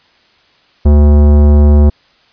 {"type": "tone with tanh clipping", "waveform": "sine", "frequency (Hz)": 73.42, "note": "D2", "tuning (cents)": 0, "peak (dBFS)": -5, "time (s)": [0.85, 1.9], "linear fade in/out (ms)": 10, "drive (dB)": 17, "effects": ["white hiss -50 dBFS RMS until 2.32 s", "resampled to 11025 Hz"]}